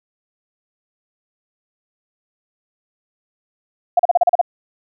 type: tone bursts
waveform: sine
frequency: 704 Hz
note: F5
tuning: 14 cents sharp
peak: -8 dBFS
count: 8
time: 3.97-4.414 s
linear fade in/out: 5 ms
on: 24 ms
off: 36 ms
effects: none